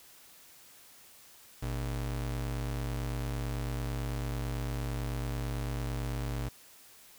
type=ring-modulated tone; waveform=square; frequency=88.3 Hz; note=F2; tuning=20 cents sharp; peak=-30 dBFS; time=1.62-6.49 s; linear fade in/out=10 ms; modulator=34.5 Hz; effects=white hiss -56 dBFS RMS until 7.18 s